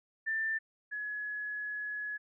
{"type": "tone pair in turn", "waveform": "sine", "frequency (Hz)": [1780, 1691.2], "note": ["A6", "G#6"], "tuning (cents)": [20, 31], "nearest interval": "minor second", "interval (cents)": 89, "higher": "first", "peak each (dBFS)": [-30, -35], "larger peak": "first", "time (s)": [[0.26, 0.59], [0.91, 2.18]], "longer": "second", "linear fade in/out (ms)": 20, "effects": []}